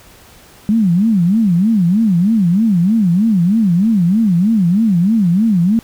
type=tone with vibrato; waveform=sine; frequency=196.6 Hz; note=G3; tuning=5 cents sharp; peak=-9 dBFS; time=0.69-5.79 s; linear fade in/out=0 ms; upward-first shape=sine; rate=3.2 Hz; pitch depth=270 cents each way; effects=pink hiss -43 dBFS RMS until 5.83 s